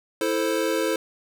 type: chord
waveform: square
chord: A minor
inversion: second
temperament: equal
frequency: 329.6 / 440 / 523.3 Hz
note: E4 / A4 / C5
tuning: 0 / 0 / 0 cents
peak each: -27 dBFS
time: 0.21-0.96 s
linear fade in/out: 2 ms
effects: none